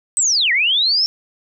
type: linear two-way sweep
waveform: sine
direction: down then up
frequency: 8280 to 1836 to 5470 Hz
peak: -13 dBFS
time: 0.17-1.06 s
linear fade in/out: 0 ms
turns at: 0.52 s
effects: none